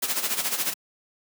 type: noise with tremolo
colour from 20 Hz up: white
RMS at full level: -24 dBFS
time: 0.02-0.74 s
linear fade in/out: 10 ms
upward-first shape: sine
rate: 14 Hz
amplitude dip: 70%
effects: high-pass 200 Hz 12 dB/octave